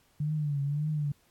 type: tone with vibrato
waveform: sine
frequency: 146.83 Hz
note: D3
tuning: in tune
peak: -27 dBFS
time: 0.2-1.12 s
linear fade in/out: 5 ms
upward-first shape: triangle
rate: 1.8 Hz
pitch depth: 97 cents each way
effects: pink hiss -66 dBFS RMS until 1.3 s + AAC 64 kbps